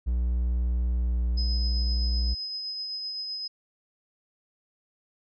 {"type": "tone with pitch glide", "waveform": "triangle", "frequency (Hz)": [60.4, 59.64], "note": ["B1", "A#1"], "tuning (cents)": [-38, 40], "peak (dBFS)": -21, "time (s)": [0.06, 2.35], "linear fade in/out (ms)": 20, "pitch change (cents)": -22, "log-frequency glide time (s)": [0.95, 1.24]}
{"type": "tone with tremolo", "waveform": "sine", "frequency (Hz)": 5060, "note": "D#8", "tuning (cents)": 28, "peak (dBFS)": -30, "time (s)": [1.37, 3.48], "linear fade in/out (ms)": 10, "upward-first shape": "triangle", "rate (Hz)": 7.8, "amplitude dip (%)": 30}
{"effects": []}